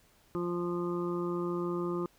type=harmonic tone; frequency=174.61 Hz; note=F3; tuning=in tune; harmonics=1 / 2 / 3 / 5 / 6 / 7; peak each=-36 / -32 / -45 / -50 / -44 / -42 dBFS; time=0.35-2.06 s; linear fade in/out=0 ms; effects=pink hiss -65 dBFS RMS until 2.18 s